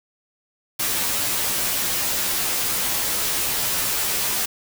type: noise with comb filter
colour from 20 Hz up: white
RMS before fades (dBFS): -23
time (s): 0.79-4.46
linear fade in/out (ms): 10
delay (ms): 13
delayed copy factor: -0.85
effects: none